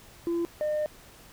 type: tone pair in turn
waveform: sine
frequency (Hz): 340 / 605.8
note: F4 / D#5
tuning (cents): -46 / -46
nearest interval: minor seventh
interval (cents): 1000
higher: second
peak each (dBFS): -23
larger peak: neither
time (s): 0.27-0.45 / 0.61-0.86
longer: second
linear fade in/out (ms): 0
effects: tanh soft clip ceiling -24 dBFS + pink hiss -52 dBFS RMS until 1.32 s